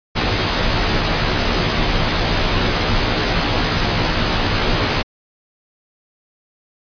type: noise with comb filter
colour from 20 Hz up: pink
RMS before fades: -17 dBFS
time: 0.15-5.03 s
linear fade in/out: 20 ms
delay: 15 ms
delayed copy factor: -0.85
effects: resampled to 11025 Hz